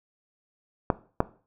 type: clicks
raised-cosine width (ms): 1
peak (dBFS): -6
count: 2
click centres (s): 0.902 / 1.204
effects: noise-tail reverb RT60 0.4 s tail -17 dB re dry